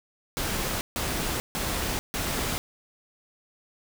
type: noise bursts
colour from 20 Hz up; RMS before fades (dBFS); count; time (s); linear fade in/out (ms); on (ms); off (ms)
pink; -29; 4; 0.37-2.58; 0; 440; 150
effects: none